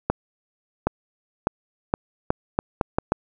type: accelerating click train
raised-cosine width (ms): 1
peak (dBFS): -5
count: 9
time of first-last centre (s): 0.1-3.12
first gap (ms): 770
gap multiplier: 0.78
effects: none